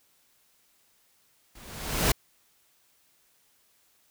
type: noise with level ramp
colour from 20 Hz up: pink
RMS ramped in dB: -51 to -21 dBFS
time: 1.55-2.12 s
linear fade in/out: 5 ms
effects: white hiss -66 dBFS RMS until 4.1 s